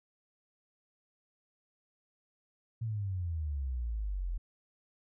sine exponential sweep, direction down, 116.3 to 41.2 Hz, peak -32 dBFS, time 2.81-4.38 s, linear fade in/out 10 ms, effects none

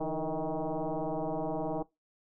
sine tone with frequency modulation, 166.5 Hz, E3, 18 cents sharp, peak -30 dBFS, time 0-1.83 s, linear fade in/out 10 ms, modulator 157 Hz, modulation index 4.7, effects noise-tail reverb RT60 0.2 s tail -21 dB re dry

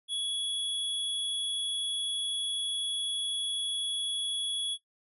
square tone, 3367 Hz, G#7, 23 cents sharp, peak -30 dBFS, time 0.08-4.78 s, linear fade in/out 50 ms, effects noise-tail reverb RT60 0.1 s tail -19 dB re dry + resampled to 32000 Hz

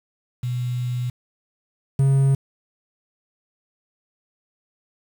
sine / triangle tone pair in turn, 123.47 / 136.29 Hz, B2 / C#3, 0 / -29 cents, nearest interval major second, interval 171 cents, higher second, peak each -22 / -12 dBFS, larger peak second, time 0.43-1.1 / 1.99-2.35 s, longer first, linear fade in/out 5 ms, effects 7-bit

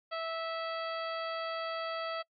harmonic tone, 655 Hz, E5, 11 cents flat, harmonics 1 / 2 / 3 / 4 / 5 / 6 / 7, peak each -37 / -38 / -45 / -48 / -47 / -56 / -48 dBFS, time 0.11-2.23 s, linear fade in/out 20 ms, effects noise-tail reverb RT60 0.1 s tail -25 dB re dry + AAC 64 kbps

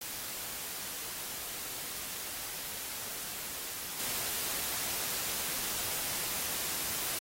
white noise with level steps, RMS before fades -40 / -35 dBFS, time 0.01-7.19 s, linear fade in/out 5 ms, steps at 3.99 s, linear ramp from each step 5 ms, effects AAC 48 kbps

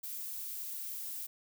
violet noise, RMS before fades -41 dBFS, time 0.03-1.27 s, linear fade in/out 10 ms, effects none

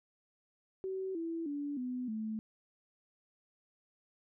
sine tone with pitch steps, 380 / 330.8 / 288 / 250.7 / 218.3 Hz, F#4 / E4 / D4 / B3 / A3, +46 / +6 / -34 / +26 / -13 cents, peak -35 dBFS, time 0.84-2.39 s, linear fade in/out 0 ms, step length 310 ms, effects none

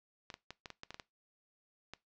clicks, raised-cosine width 0.2 ms, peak -27 dBFS, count 10, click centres 0.302 / 0.341 / 0.506 / 0.658 / 0.703 / 0.834 / 0.906 / 0.944 / 0.998 / 1.936 s, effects noise-tail reverb RT60 0.2 s tail -20 dB re dry + low-pass 6000 Hz 12 dB/octave

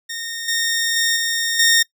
15% pulse tone with level steps, 1841 Hz, A#6, 22 cents flat, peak -20 / -12 / -10 / -13 / -6 dBFS, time 0.09-1.83 s, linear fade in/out 10 ms, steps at 0.48 / 0.96 / 1.16 / 1.59 s, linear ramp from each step 5 ms, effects noise-tail reverb RT60 0.1 s tail -22 dB re dry

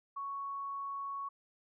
sine tone, 1111 Hz, C#6, 4 cents sharp, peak -37 dBFS, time 0.16-1.29 s, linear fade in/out 10 ms, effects none

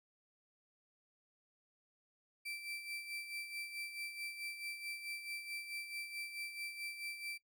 35% pulse tone with tremolo, 2337 Hz, D7, 9 cents flat, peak -39 dBFS, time 2.45-7.38 s, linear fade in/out 10 ms, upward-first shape sine, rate 4.6 Hz, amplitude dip 60%, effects noise-tail reverb RT60 0.1 s tail -20 dB re dry

